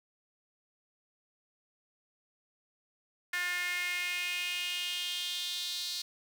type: tone with high-pass filter sweep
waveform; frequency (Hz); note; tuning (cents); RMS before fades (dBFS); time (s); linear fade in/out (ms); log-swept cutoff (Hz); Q
sawtooth; 355.7; F4; +32; -35; 3.33-6.02; 5; 1800 to 4200; 4.4
effects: none